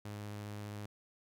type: tone with vibrato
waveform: sawtooth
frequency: 103.83 Hz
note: G#2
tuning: in tune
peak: -38 dBFS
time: 0.05-0.86 s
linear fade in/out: 5 ms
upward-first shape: square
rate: 15 Hz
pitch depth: 9 cents each way
effects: none